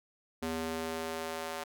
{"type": "tone with high-pass filter sweep", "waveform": "square", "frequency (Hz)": 81, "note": "E2", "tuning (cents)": -30, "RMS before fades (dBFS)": -37, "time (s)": [0.42, 1.64], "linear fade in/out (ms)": 10, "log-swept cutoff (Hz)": [240, 630], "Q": 1.1, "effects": []}